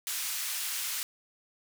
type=band-pass noise; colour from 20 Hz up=white; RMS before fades=-34 dBFS; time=0.07-1.03 s; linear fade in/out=0 ms; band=1500 to 16000 Hz; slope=12 dB/octave; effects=none